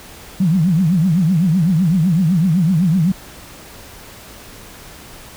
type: tone with vibrato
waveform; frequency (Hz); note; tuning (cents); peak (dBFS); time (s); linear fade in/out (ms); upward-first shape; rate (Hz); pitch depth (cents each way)
sine; 172.7; F3; -19; -11; 0.4-3.12; 5; triangle; 7.9; 260
effects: pink hiss -38 dBFS RMS until 5.36 s